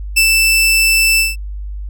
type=tone with ADSR envelope; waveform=sawtooth; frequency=2651 Hz; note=E7; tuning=9 cents sharp; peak=-4 dBFS; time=0.16-1.36 s; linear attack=16 ms; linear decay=80 ms; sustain=-2 dB; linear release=170 ms; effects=added 50 Hz sine -22 dBFS peak until 1.89 s